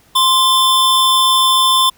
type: tone pair together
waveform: square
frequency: 1046.5 / 3520 Hz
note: C6 / A7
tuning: 0 / 0 cents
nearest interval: octave + major sixth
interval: 2100 cents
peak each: -13 dBFS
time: 0.15-1.9 s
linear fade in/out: 10 ms
effects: pink hiss -51 dBFS RMS until 1.97 s